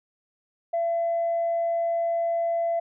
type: tone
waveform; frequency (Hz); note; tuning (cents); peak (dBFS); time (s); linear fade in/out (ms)
sine; 675; E5; +41; -21; 0.73-2.8; 10
effects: tanh soft clip ceiling -19 dBFS